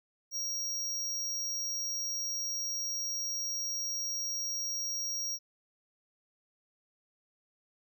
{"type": "tone", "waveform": "square", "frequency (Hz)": 5640, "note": "F8", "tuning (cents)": 16, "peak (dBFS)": -33, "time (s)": [0.31, 5.39], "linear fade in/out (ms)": 50, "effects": []}